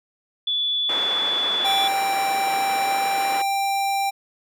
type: tone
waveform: sine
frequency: 3448 Hz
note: A7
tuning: 36 cents flat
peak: -20 dBFS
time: 0.47-1.88 s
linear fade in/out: 5 ms
type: band-pass noise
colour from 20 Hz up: white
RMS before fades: -31 dBFS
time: 0.89-3.42 s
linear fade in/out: 5 ms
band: 330 to 1600 Hz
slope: 12 dB/octave
type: tone with pitch glide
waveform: square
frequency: 784 to 788.5 Hz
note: G5 to G5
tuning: 0 to +10 cents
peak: -21 dBFS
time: 1.64-4.11 s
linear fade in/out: 20 ms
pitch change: +10 cents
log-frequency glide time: 2.61-3.43 s
effects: none